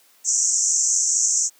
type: band-pass noise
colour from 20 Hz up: white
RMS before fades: -20 dBFS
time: 0.24-1.5 s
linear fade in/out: 50 ms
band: 5800 to 7700 Hz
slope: 96 dB/octave
effects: white hiss -56 dBFS RMS until 1.59 s + high-pass 300 Hz 12 dB/octave